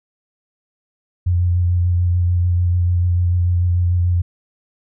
sine tone with vibrato, 88.3 Hz, F2, 20 cents sharp, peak -13 dBFS, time 1.26-4.22 s, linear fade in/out 10 ms, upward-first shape sine, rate 6.8 Hz, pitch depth 21 cents each way, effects none

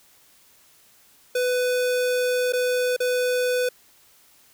square tone with dropouts, 498.4 Hz, B4, 16 cents sharp, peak -21 dBFS, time 1.35-3.69 s, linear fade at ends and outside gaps 5 ms, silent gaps 2.524-2.533 / 2.965-3.002 s, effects white hiss -56 dBFS RMS until 4.53 s

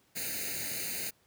white noise with comb filter, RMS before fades -36 dBFS, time 0.15-1.11 s, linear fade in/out 20 ms, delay 0.45 ms, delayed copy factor +0.95, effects pink hiss -68 dBFS RMS until 1.26 s + high-pass 80 Hz 12 dB/octave

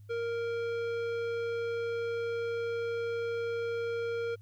triangle tone with tanh clipping, 466.2 Hz, A#4, in tune, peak -33 dBFS, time 0.09-4.36 s, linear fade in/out 20 ms, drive 18 dB, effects added 103 Hz sine -49 dBFS peak until 4.41 s + white hiss -75 dBFS RMS until 4.41 s

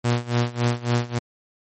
sawtooth tone with tremolo, 120 Hz, B2, 49 cents flat, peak -13 dBFS, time 0.04-1.19 s, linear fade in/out 10 ms, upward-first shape sine, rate 3.6 Hz, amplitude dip 90%, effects MP3 32 kbps

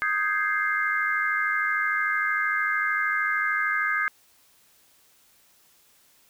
sine chord, Ab major seventh, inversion second, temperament equal, 1244.5 / 1568 / 1661.2 / 2093 Hz, Eb6 / G6 / Ab6 / C7, 0 / 0 / 0 / 0 cents, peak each -28 dBFS, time 0.02-4.08 s, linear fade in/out 0 ms, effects white hiss -60 dBFS RMS until 6.29 s

